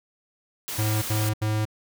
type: noise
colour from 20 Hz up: white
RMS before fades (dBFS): -32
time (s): 0.68-1.29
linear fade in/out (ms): 0
type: tone bursts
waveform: square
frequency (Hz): 107.6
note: A2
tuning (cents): -38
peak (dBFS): -23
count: 3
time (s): 0.78-1.654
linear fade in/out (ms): 10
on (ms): 240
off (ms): 77
effects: none